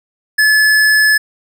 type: tone with hard clipping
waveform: sine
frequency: 1721 Hz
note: A6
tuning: 39 cents flat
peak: -9 dBFS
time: 0.38-1.18 s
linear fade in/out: 10 ms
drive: 17 dB
effects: none